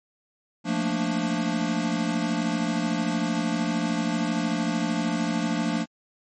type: chord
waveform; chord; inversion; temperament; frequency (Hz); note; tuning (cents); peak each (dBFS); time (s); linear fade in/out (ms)
square; Bb major seventh; second; equal; 174.61 / 220 / 233.1 / 293.7; F3 / A3 / Bb3 / D4; 0 / 0 / 0 / 0; -30; 0.64-5.86; 50
effects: MP3 32 kbps